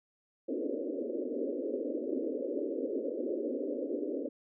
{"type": "band-pass noise", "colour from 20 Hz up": "pink", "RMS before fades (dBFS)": -35, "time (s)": [0.48, 4.29], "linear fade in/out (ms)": 10, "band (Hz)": [250, 570], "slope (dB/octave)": 96, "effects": []}